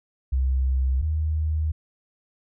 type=tone pair in turn; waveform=sine; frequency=65.41 / 77.79 Hz; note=C2 / D#2; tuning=0 / 0 cents; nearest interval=minor third; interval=300 cents; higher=second; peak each=-19 / -21 dBFS; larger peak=first; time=0.32-1.02 / 1.02-1.72 s; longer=neither; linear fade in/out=10 ms; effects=none